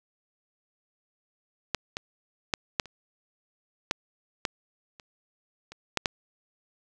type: clicks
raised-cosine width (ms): 0.2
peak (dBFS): -8 / -15 / -7 / -6 / -28 / -7 / -9 / -29 / -26 / -7 / -7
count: 11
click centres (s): 1.747 / 1.969 / 2.538 / 2.798 / 2.857 / 3.911 / 4.452 / 4.998 / 5.72 / 5.973 / 6.058
effects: none